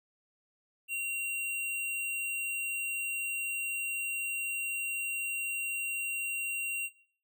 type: tone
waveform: square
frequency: 2752 Hz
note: F7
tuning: 26 cents flat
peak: -32 dBFS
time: 0.88-6.9 s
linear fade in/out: 50 ms
effects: noise-tail reverb RT60 0.5 s tail -17 dB re dry